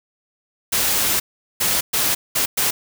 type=noise bursts at uneven times; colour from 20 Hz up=white; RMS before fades=-19 dBFS; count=5; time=0.72-1.2 / 1.6-1.81 / 1.93-2.15 / 2.35-2.46 / 2.57-2.71 s; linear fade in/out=10 ms; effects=none